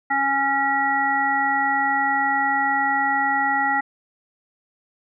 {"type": "harmonic tone", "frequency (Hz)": 275.6, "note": "C#4", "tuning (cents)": -10, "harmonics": [1, 3, 5, 7], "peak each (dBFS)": [-31, -21, -26, -22], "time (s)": [0.1, 3.81], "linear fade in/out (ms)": 10, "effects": []}